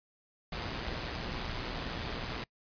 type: noise with amplitude modulation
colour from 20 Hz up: pink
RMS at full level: -35 dBFS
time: 0.52-2.44 s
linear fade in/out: 5 ms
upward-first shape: sine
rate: 119 Hz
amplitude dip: 50%
effects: noise-tail reverb RT60 0.1 s tail -24 dB re dry + resampled to 11025 Hz